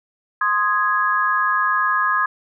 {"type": "chord", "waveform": "sine", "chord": "Ab major", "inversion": "first", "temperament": "equal", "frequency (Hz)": [1046.5, 1244.5, 1661.2], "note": ["C6", "Eb6", "Ab6"], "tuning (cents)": [0, 0, 0], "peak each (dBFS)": [-21, -20, -20], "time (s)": [0.41, 2.26], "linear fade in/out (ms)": 5, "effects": []}